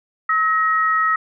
sine tone pair together, 1288 / 1884.4 Hz, E6 / A#6, -41 / +18 cents, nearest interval perfect fifth, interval 659 cents, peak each -16 / -20 dBFS, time 0.29-1.16 s, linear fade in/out 5 ms, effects none

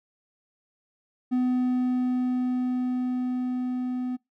triangle tone with level ramp, 251.3 Hz, B3, 30 cents sharp, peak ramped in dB -19 to -25 dBFS, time 1.31-4.17 s, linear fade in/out 20 ms, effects noise-tail reverb RT60 0.2 s tail -25 dB re dry

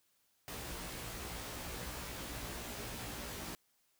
pink noise with comb filter, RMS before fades -44 dBFS, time 0.48-3.55 s, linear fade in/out 0 ms, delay 17 ms, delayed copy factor +0.95, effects white hiss -75 dBFS RMS until 3.99 s

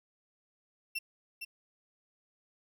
35% pulse tone with echo, 2704 Hz, E7, 43 cents sharp, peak -31 dBFS, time 0.95-0.99 s, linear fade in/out 10 ms, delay 460 ms, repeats 1, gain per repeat -6 dB, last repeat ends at 1.45 s, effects none

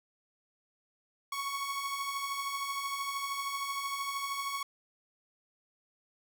sawtooth beating tone pair, 1100 / 1113 Hz, C#6 / C#6, -14 / +7 cents, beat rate 13 Hz, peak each -37 / -31 dBFS, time 1.32-4.63 s, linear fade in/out 5 ms, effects none

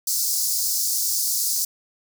pink high-pass noise, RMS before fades -23 dBFS, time 0.07-1.65 s, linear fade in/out 5 ms, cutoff 4800 Hz, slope 48 dB/octave, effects none

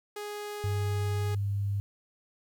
sawtooth tone, 415.3 Hz, G#4, in tune, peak -32 dBFS, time 0.16-1.35 s, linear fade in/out 5 ms
sine tone with pitch glide, 99.6 to 100.35 Hz, G2 to G2, +28 to +41 cents, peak -27 dBFS, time 0.64-1.8 s, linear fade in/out 0 ms, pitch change +13 cents, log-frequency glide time 1.12-1.35 s
effects 10-bit

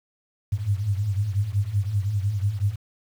sine tone cluster, 95.8 / 100.5 / 106.1 Hz, G2 / G2 / G#2, -39 / +44 / +38 cents, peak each -27 / -27 / -25 dBFS, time 0.52-2.76 s, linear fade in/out 10 ms, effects 8-bit

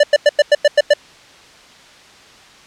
square tone bursts, 587.3 Hz, D5, in tune, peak -7 dBFS, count 8, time 0-0.937 s, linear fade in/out 5 ms, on 34 ms, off 95 ms, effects white hiss -43 dBFS RMS until 2.66 s + low-pass 5000 Hz 12 dB/octave

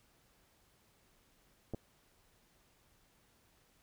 clicks, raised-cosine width 2 ms, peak -27 dBFS, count 2, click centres 1.737 / 1.746 s, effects pink hiss -70 dBFS RMS until 3.82 s

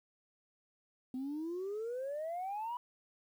sine exponential sweep, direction up, 251 to 991 Hz, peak -35 dBFS, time 1.14-2.77 s, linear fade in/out 2 ms, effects tanh soft clip ceiling -34 dBFS + 11-bit

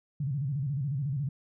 sine tone with vibrato, 138.59 Hz, C#3, in tune, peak -28 dBFS, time 0.2-1.29 s, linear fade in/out 5 ms, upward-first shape square, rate 14 Hz, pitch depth 130 cents each way, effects none

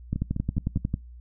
two click trains, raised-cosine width 5 ms, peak -16 / -13 dBFS, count 4 / 10, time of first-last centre 0.16-0.772 / 0.13-0.941 s, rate 4.9 / 11.1 Hz, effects noise-tail reverb RT60 0.2 s tail -24 dB re dry + added 60 Hz sine -42 dBFS peak until 1.2 s

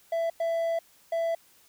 triangle tone bursts at uneven times, 665 Hz, E5, 15 cents sharp, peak -23 dBFS, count 3, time 0.12-0.3 / 0.4-0.79 / 1.12-1.35 s, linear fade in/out 5 ms, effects white hiss -60 dBFS RMS until 1.68 s

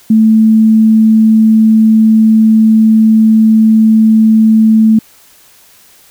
sine tone, 220 Hz, A3, in tune, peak -3 dBFS, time 0.1-4.99 s, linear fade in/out 5 ms, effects white hiss -43 dBFS RMS until 6.1 s

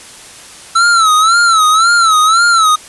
square tone with vibrato, 1323 Hz, E6, 6 cents sharp, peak -7 dBFS, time 0.75-2.76 s, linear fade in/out 10 ms, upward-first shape sine, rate 1.9 Hz, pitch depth 110 cents each way, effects white hiss -34 dBFS RMS until 2.88 s + resampled to 24000 Hz

